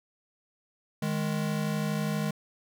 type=tone pair together; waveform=square; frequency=155.37 / 207.7 Hz; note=D#3 / G#3; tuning=-2 / 0 cents; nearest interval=perfect fourth; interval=502 cents; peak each=-31 / -31 dBFS; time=1.02-2.31 s; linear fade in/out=5 ms; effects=none